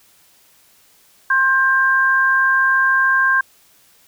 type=tone pair together; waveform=sine; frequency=1061 / 1588.4 Hz; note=C6 / G6; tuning=+24 / +22 cents; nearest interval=perfect fifth; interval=698 cents; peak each=-18 / -13 dBFS; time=1.3-3.41 s; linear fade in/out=5 ms; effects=white hiss -53 dBFS RMS until 4.07 s